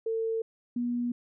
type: tone pair in turn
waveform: sine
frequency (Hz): 450 / 241.6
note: A4 / B3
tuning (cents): +39 / -38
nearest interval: major seventh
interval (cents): 1077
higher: first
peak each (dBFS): -27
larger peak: neither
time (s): 0.06-0.42 / 0.76-1.12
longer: neither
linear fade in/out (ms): 5
effects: none